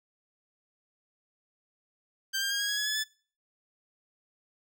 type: tone with pitch steps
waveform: 15% pulse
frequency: 1576 / 1598 / 1620.3 / 1642.9 / 1665.9 / 1689.1 / 1712.7 / 1736.6 Hz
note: G6 / G6 / G#6 / G#6 / G#6 / G#6 / A6 / A6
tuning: +9 / +33 / -43 / -19 / +5 / +29 / -47 / -23 cents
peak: -22 dBFS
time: 2.33-3.042 s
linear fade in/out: 20 ms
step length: 89 ms
effects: noise-tail reverb RT60 0.4 s tail -21 dB re dry